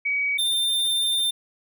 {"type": "tone pair in turn", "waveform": ["sine", "square"], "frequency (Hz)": [2266, 3597], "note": ["C#7", "A7"], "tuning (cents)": [37, 37], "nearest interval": "minor sixth", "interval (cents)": 800, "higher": "second", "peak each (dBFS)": -21, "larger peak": "neither", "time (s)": [[0.05, 0.38], [0.38, 1.31]], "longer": "second", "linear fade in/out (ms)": 10, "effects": []}